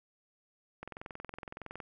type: click train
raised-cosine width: 0.5 ms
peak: -27 dBFS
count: 22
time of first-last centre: 0.83-1.802 s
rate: 21.6 Hz
effects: none